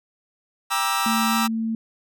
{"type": "chord", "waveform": "sawtooth", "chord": "E half-diminished seventh", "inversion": "first", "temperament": "just", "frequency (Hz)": [791.1, 949.3, 1186.7, 1318.5], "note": ["G5", "Bb5", "D6", "E6"], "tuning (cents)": [16, 31, 18, 0], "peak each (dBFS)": [-24, -23, -23, -21], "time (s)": [0.7, 1.48], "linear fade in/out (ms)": 20}
{"type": "tone", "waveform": "sine", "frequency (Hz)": 224.6, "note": "A3", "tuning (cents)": 36, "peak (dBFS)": -22, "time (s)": [1.06, 1.75], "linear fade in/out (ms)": 2}
{"effects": []}